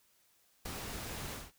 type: noise with ADSR envelope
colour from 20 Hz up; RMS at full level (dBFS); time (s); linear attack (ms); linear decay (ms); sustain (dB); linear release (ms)
pink; -38; 0.65-1.52; 9; 3; -4; 190
effects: white hiss -70 dBFS RMS until 1.58 s